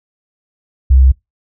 sine tone, 65.41 Hz, C2, in tune, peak -4 dBFS, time 0.9-1.12 s, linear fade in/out 10 ms, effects noise-tail reverb RT60 0.2 s tail -26 dB re dry

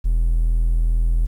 triangle tone, 41.2 Hz, E1, in tune, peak -12 dBFS, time 0.04-1.27 s, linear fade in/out 20 ms, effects tanh soft clip ceiling -8 dBFS + 9-bit

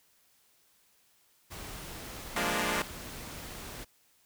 pink noise, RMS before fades -43 dBFS, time 1.5-3.85 s, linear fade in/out 20 ms
5% pulse chord, Bb dominant seventh, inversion second, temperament equal, 174.61 / 207.7 / 233.1 / 293.7 Hz, F3 / Ab3 / Bb3 / D4, 0 / 0 / 0 / 0 cents, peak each -23 dBFS, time 2.36-2.82 s, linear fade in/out 2 ms
effects white hiss -67 dBFS RMS until 4.25 s

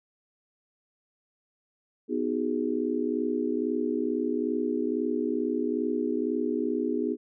sine chord, G# minor seventh, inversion first, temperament just, 249.2 / 311.5 / 373.8 / 415.3 Hz, B3 / D#4 / F#4 / G#4, +16 / +2 / +18 / 0 cents, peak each -30 / -30 / -33 / -31 dBFS, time 2.08-7.17 s, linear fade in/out 50 ms, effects none

